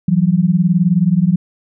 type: beating tone pair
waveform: sine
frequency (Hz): 167.1 / 186.1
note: E3 / F#3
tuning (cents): +24 / +10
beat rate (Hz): 19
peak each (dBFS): -13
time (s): 0.08-1.36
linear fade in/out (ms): 5
effects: none